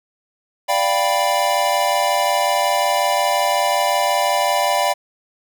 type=chord; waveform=square; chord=G dominant seventh; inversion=second; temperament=equal with one note detuned; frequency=587.3 / 698.5 / 784 / 983.2 Hz; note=D5 / F5 / G5 / B5; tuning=0 / 0 / 0 / -8 cents; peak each=-22 dBFS; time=0.68-4.94 s; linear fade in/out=20 ms; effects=none